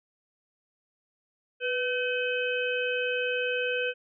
harmonic tone with a mistuned harmonic, 510 Hz, C5, 44 cents flat, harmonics 1 / 3 / 5 / 6, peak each -29 / -32 / -32 / -37 dBFS, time 1.6-3.94 s, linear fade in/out 50 ms, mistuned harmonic 1, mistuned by -52 cents, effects none

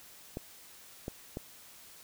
clicks, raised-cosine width 2 ms, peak -23 dBFS, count 3, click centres 0.371 / 1.081 / 1.371 s, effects white hiss -54 dBFS RMS until 2.03 s

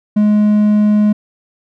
triangle tone, 210 Hz, G#3, 19 cents sharp, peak -6 dBFS, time 0.16-1.13 s, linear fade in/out 10 ms, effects none

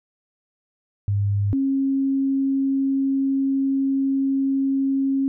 sine tone pair in turn, 101.1 / 271.2 Hz, G#2 / C#4, -46 / -38 cents, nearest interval octave + perfect fourth, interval 1708 cents, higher second, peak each -18 dBFS, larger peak neither, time 1.08-1.53 / 1.53-5.28 s, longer second, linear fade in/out 0 ms, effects none

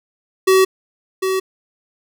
square tone with echo, 379.1 Hz, F#4, 42 cents sharp, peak -10 dBFS, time 0.47-0.65 s, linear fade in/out 10 ms, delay 750 ms, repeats 1, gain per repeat -7 dB, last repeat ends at 1.4 s, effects none

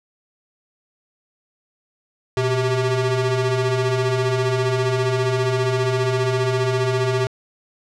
35% pulse ring-modulated tone, 257.1 Hz, C4, 30 cents flat, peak -13 dBFS, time 2.37-7.27 s, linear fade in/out 2 ms, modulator 136 Hz, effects low-pass 6000 Hz 12 dB/octave

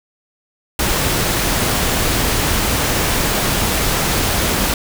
pink noise, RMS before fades -17 dBFS, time 0.79-4.74 s, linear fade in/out 2 ms, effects none

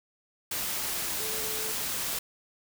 sine tone in noise, 436.1 Hz, A4, 15 cents flat, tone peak -40 dBFS, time 1.2-1.72 s, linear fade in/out 5 ms, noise white, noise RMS -32 dBFS, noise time 0.51-2.19 s, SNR -11 dB, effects none

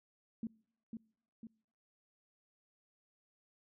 sine tone with echo, 226.2 Hz, A3, 48 cents sharp, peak -36 dBFS, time 0.43-0.47 s, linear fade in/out 2 ms, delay 500 ms, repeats 2, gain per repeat -5 dB, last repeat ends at 1.47 s, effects noise-tail reverb RT60 0.7 s tail -26 dB re dry

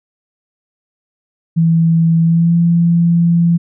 sine tone with pitch glide, 164.81 to 169.84 Hz, E3 to F3, 0 to -48 cents, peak -8 dBFS, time 1.56-3.58 s, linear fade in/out 20 ms, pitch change +52 cents, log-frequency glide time 2.22-2.55 s, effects none

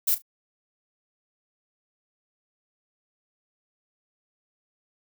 violet noise with echo, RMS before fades -22 dBFS, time 0.07-0.15 s, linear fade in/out 10 ms, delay 36 ms, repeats 2, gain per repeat -15 dB, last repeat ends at 0.222 s, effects none

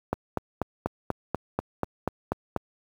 click train, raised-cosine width 1 ms, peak -11 dBFS, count 11, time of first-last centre 0.13-2.563 s, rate 4.11 Hz, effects high-pass 60 Hz 12 dB/octave + 8-bit

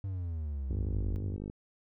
triangle exponential sweep, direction down, 99.5 to 48 Hz, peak -31 dBFS, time 0.04-1.16 s, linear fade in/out 0 ms
sine tone with vibrato, 90.9 Hz, F#2, 30 cents flat, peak -33 dBFS, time 0.7-1.36 s, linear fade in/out 5 ms, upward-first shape triangle, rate 4.2 Hz, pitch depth 70 cents each way
click train, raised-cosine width 3 ms, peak -27 dBFS, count 41, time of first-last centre 0.71-1.499 s, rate 50.7 Hz
effects none

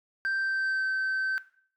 sine tone with pitch glide, 1568 to 1543.7 Hz, G6 to G6, 0 to -27 cents, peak -23 dBFS, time 0.25-1.38 s, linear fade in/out 0 ms, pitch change -27 cents, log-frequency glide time 0.37-0.86 s, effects noise-tail reverb RT60 0.5 s tail -18 dB re dry + tanh soft clip ceiling -25 dBFS

